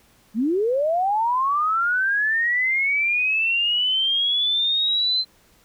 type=linear sweep; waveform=sine; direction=up; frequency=200.7 to 4105 Hz; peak=-18 dBFS; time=0.34-5.25 s; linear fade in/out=50 ms; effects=pink hiss -57 dBFS RMS until 5.64 s